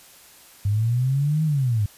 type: linear two-way sweep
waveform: sine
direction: up then down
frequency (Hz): 98.4 to 159.1 to 98.4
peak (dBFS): -18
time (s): 0.65-1.86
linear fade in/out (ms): 5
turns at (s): 1.44
effects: white hiss -49 dBFS RMS until 1.97 s + resampled to 32000 Hz